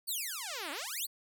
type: exponential two-way sweep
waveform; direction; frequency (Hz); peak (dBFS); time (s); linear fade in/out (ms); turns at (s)
5% pulse; down then up; 4699 to 270 to 4699; -26; 0.07-1.07; 20; 0.71
effects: none